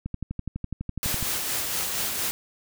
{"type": "click train", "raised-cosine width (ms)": 5, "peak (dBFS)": -18, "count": 15, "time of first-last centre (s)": [0.06, 1.227], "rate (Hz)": 12}
{"type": "noise with tremolo", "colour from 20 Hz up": "white", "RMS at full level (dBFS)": -27, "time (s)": [1.03, 2.31], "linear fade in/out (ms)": 0, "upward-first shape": "sine", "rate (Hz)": 4.3, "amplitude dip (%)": 30}
{"effects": []}